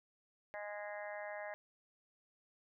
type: harmonic tone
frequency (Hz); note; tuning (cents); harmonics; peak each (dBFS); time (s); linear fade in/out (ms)
206.8; G#3; -7; 3 / 4 / 5 / 6 / 7 / 8 / 9 / 10; -45 / -49 / -56 / -61 / -61 / -51 / -52 / -54; 0.54-1.54; 0
effects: none